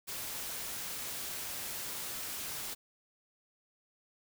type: noise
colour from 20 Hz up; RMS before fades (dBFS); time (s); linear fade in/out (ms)
white; -40; 0.07-2.75; 20
effects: none